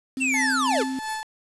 sine tone, 263.3 Hz, C4, 11 cents sharp, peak -26 dBFS, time 0.17-0.99 s, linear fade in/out 2 ms
square linear sweep, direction down, 2769 to 349.2 Hz, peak -22 dBFS, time 0.2-0.84 s, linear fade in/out 20 ms
30% pulse tone with tremolo, 871 Hz, A5, 18 cents flat, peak -24 dBFS, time 0.34-1.23 s, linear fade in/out 0 ms, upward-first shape sine, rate 2.9 Hz, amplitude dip 70%
effects resampled to 24000 Hz + 7-bit

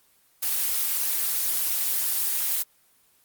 blue noise, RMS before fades -25 dBFS, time 0.42-2.63 s, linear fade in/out 10 ms, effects white hiss -62 dBFS RMS until 3.24 s + Opus 24 kbps

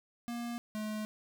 square tone pair in turn, 237.1 / 214.1 Hz, A#3 / A3, +30 / -47 cents, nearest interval major second, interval 177 cents, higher first, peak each -37 / -36 dBFS, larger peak second, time 0.28-0.58 / 0.75-1.05 s, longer neither, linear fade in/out 0 ms, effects none

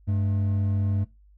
triangle tone pair together, 98 / 214.5 Hz, G2 / A3, 0 / -44 cents, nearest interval octave + major second, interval 1356 cents, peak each -20 / -30 dBFS, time 0.07-1.05 s, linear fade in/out 20 ms, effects noise-tail reverb RT60 0.2 s tail -18 dB re dry + added 50 Hz sine -52 dBFS peak until 1.37 s

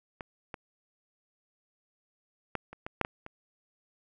clicks, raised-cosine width 0.5 ms, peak -23 / -23 / -16 / -29 / -22 / -10 / -17 / -27 dBFS, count 8, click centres 0.208 / 0.542 / 2.553 / 2.73 / 2.865 / 3.013 / 3.049 / 3.264 s, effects none

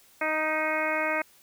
harmonic tone with a mistuned harmonic, 311.1 Hz, D#4, in tune, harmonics 1 / 2 / 3 / 4 / 5 / 6 / 7 / 8, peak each -36 / -30 / -34 / -34 / -33 / -35 / -31 / -36 dBFS, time 0.21-1.22 s, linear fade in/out 5 ms, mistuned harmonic 6, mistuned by +26 cents, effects white hiss -58 dBFS RMS until 1.42 s

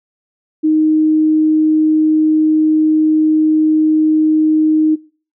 sine tone, 311.1 Hz, D#4, in tune, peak -9 dBFS, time 0.63-4.96 s, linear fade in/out 20 ms, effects noise-tail reverb RT60 0.4 s tail -22 dB re dry

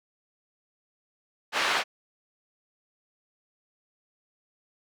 pink band-pass noise, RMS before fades -26 dBFS, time 1.52-1.84 s, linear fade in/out 50 ms, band 810 to 3500 Hz, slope 12 dB/octave, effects none

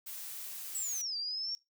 blue noise, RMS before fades -43 dBFS, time 0.06-1.02 s, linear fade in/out 10 ms
sine linear two-way sweep, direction down then up, 7902 to 4640 to 5550 Hz, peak -34 dBFS, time 0.75-1.55 s, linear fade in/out 0 ms, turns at 1.17 s
effects noise-tail reverb RT60 0.2 s tail -20 dB re dry

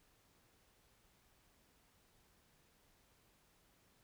silence, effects pink hiss -72 dBFS RMS until 4.03 s

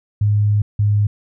sine tone pair in turn, 104.1 / 103.65 Hz, G#2 / G#2, +5 / -3 cents, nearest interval unison, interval 8 cents, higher first, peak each -12 dBFS, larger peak neither, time 0.21-0.62 / 0.79-1.07 s, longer first, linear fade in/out 5 ms, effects none

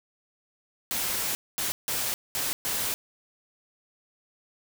white noise bursts at uneven times, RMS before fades -29 dBFS, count 5, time 0.91-1.35 / 1.58-1.72 / 1.88-2.14 / 2.35-2.53 / 2.65-2.94 s, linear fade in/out 0 ms, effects none

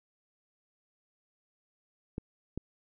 clicks, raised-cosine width 3 ms, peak -22 dBFS, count 2, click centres 2.181 / 2.576 s, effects none

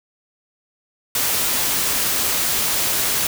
white noise, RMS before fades -20 dBFS, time 1.15-3.27 s, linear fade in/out 2 ms, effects none

